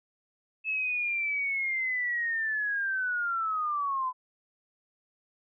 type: linear sweep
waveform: sine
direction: down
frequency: 2609 to 1003 Hz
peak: -27 dBFS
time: 0.64-4.13 s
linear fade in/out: 50 ms
effects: none